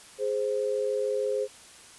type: tone pair together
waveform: sine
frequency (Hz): 416.7 / 523.3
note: G#4 / C5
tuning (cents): +6 / 0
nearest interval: major third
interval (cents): 394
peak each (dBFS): -28 / -28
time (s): 0.18-1.48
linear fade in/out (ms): 50
effects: white hiss -50 dBFS RMS until 1.98 s + resampled to 24000 Hz